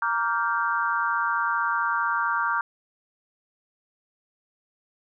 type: chord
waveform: sine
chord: G minor seventh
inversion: first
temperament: equal with one note detuned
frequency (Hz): 932.3 / 1161.2 / 1396.9 / 1568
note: Bb5 / D6 / F6 / G6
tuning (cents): 0 / -20 / 0 / 0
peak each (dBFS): -28 / -27 / -27 / -29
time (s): 0.02-2.61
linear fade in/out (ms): 2
effects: none